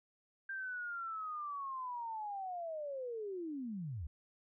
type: linear sweep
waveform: sine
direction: down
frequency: 1590 to 65.41 Hz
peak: -39 dBFS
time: 0.49-4.07 s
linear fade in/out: 5 ms
effects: none